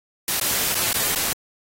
white noise with dropouts, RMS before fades -22 dBFS, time 0.28-1.33 s, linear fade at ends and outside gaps 2 ms, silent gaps 0.399-0.411 / 0.746-0.752 / 0.931-0.942 / 1.15-1.158 s, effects AAC 48 kbps

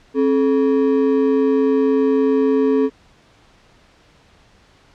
triangle ring-modulated tone, 350 Hz, F4, 4 cents sharp, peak -8 dBFS, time 0.14-2.9 s, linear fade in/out 50 ms, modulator 81.7 Hz, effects pink hiss -52 dBFS RMS until 4.94 s + low-pass 5000 Hz 12 dB/octave

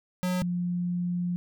square / sine tone pair in turn, 181.6 / 176.53 Hz, F#3 / F3, -32 / +19 cents, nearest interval unison, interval 49 cents, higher first, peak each -26 dBFS, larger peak neither, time 0.23-0.42 / 0.42-1.36 s, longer second, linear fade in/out 0 ms, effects none

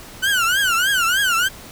30% pulse tone with vibrato, 1480 Hz, F#6, in tune, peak -13 dBFS, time 0.22-1.49 s, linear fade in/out 20 ms, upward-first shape triangle, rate 3.3 Hz, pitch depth 210 cents each way, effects pink hiss -39 dBFS RMS until 1.71 s

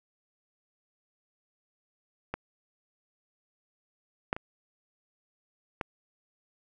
clicks, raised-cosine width 0.5 ms, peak -17 / -12 / -22 / -16 dBFS, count 4, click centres 2.34 / 4.329 / 4.365 / 5.812 s, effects none

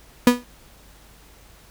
35% pulse tone with exponential decay, 244.6 Hz, B3, 16 cents flat, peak -6 dBFS, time 0.27-0.44 s, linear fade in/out 2 ms, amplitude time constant 35 ms, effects added 50 Hz sine -51 dBFS peak until 1.7 s + pink hiss -51 dBFS RMS until 1.7 s

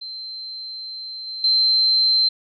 sine tone with level steps, 4111 Hz, C8, 31 cents flat, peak -30 / -28 / -14 dBFS, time 0.01-2.29 s, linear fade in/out 10 ms, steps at 1.27 / 1.44 s, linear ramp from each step 2 ms, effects none

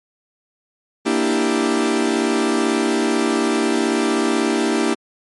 40% pulse chord, E half-diminished seventh, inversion second, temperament equal, 233.1 / 293.7 / 329.6 / 392 Hz, Bb3 / D4 / E4 / G4, 0 / 0 / 0 / 0 cents, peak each -21 dBFS, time 1.05-4.95 s, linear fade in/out 20 ms, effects MP3 48 kbps

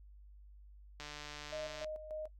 click train, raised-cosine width 0.2 ms, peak -29 dBFS, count 126, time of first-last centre 1-1.845 s, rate 148 Hz
sine tone with tremolo, 619 Hz, D#5, 9 cents flat, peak -39 dBFS, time 1.52-2.28 s, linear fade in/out 10 ms, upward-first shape square, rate 3.4 Hz, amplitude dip 60%
effects noise-tail reverb RT60 0.1 s tail -21 dB re dry + added 50 Hz sine -54 dBFS peak until 2.39 s

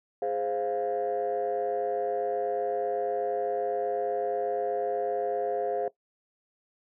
sine chord, F minor, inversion first, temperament equal, 415.3 / 523.3 / 698.5 Hz, Ab4 / C5 / F5, 0 / 0 / 0 cents, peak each -30 / -30 / -30 dBFS, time 0.22-5.88 s, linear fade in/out 2 ms, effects noise-tail reverb RT60 0.1 s tail -18 dB re dry + tanh soft clip ceiling -21 dBFS

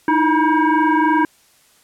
sine tone with frequency modulation, 329.6 Hz, E4, in tune, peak -12 dBFS, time 0.08-1.25 s, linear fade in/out 2 ms, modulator 636 Hz, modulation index 1.8, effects white hiss -54 dBFS RMS until 1.83 s + low-pass 12000 Hz 12 dB/octave

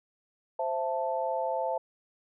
sine chord, A minor, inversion first, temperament equal with one note detuned, 523.3 / 666.1 / 880 Hz, C5 / E5 / A5, 0 / +18 / 0 cents, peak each -32 dBFS, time 0.59-1.78 s, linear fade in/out 5 ms, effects none

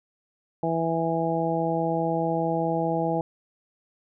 harmonic tone, 164.81 Hz, E3, in tune, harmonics 1 / 2 / 3 / 4 / 5, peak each -29 / -29 / -29 / -29 / -29 dBFS, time 0.63-3.21 s, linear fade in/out 2 ms, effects none

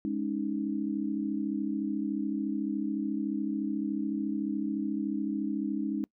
sine chord, Ab suspended fourth, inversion none, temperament equal, 207.7 / 277.2 / 311.1 Hz, Ab3 / Db4 / Eb4, 0 / 0 / 0 cents, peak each -33 dBFS, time 0.05-6.04 s, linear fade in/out 0 ms, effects noise-tail reverb RT60 0.1 s tail -24 dB re dry

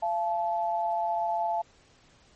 sine tone pair together, 684 / 867 Hz, F5 / A5, -36 / -26 cents, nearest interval major third, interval 410 cents, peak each -28 dBFS, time 0.02-1.62 s, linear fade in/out 10 ms, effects pink hiss -60 dBFS RMS until 2.35 s + MP3 32 kbps

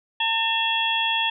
harmonic tone with a mistuned harmonic, 900 Hz, A5, 39 cents sharp, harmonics 1 / 2 / 3 / 4, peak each -26 / -30 / -25 / -24 dBFS, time 0.2-1.3 s, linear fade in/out 5 ms, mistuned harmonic 4, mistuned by -130 cents, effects none

